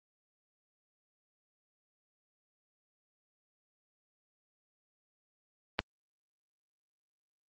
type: click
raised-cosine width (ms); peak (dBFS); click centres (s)
0.3; -11; 5.791
effects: high-pass 150 Hz 12 dB/octave + Opus 24 kbps

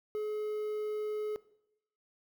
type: tone with quantisation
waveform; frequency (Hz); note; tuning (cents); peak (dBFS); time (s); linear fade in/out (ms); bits
triangle; 425.1; G#4; +40; -30; 0.15-1.36; 0; 10
effects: noise-tail reverb RT60 0.8 s tail -19 dB re dry

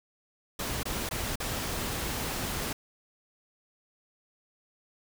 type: noise with dropouts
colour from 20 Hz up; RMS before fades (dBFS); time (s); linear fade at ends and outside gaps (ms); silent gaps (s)
pink; -33; 0.59-2.73; 5; 0.832-0.854 / 1.091-1.11 / 1.357-1.4
effects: none

